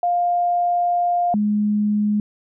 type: tone pair in turn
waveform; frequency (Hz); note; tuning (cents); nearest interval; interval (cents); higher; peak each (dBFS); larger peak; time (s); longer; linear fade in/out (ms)
sine; 703 / 209; F5 / G#3; +11 / +11; octave + major sixth; 2100; first; -16; neither; 0.03-1.34 / 1.34-2.2; first; 2
effects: none